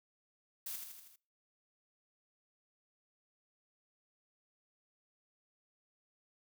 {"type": "noise with echo", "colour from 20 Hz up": "blue", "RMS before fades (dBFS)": -42, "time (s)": [0.66, 0.76], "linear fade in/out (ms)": 5, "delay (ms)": 80, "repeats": 5, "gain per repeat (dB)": -4, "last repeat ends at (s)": 1.16, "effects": ["noise-tail reverb RT60 0.4 s tail -24 dB re dry"]}